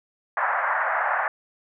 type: band-pass noise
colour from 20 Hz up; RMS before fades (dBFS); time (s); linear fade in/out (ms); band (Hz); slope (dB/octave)
white; -24; 0.37-1.28; 2; 620 to 1800; 48
effects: none